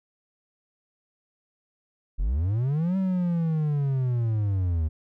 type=linear two-way sweep; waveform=triangle; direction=up then down; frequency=36.18 to 193.1 to 75.9 Hz; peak=-20 dBFS; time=2.18-4.89 s; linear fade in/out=20 ms; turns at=2.97 s; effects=none